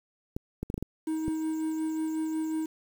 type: clicks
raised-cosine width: 3 ms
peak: -19 dBFS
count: 7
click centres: 0.365 / 0.63 / 0.701 / 0.742 / 0.779 / 0.826 / 1.281 s
type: tone with tremolo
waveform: triangle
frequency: 316.1 Hz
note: D#4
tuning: 27 cents sharp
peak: -25 dBFS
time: 1.07-2.66 s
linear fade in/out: 5 ms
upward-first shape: sine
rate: 5.5 Hz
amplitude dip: 25%
effects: 8-bit